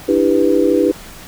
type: chord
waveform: sine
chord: E minor seventh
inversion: third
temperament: just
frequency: 296.7 / 329.6 / 395.6 / 494.4 Hz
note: D4 / E4 / G4 / B4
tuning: +18 / 0 / +16 / +2 cents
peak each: -16 dBFS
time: 0.08-0.92 s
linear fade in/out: 10 ms
effects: pink hiss -36 dBFS RMS until 1.27 s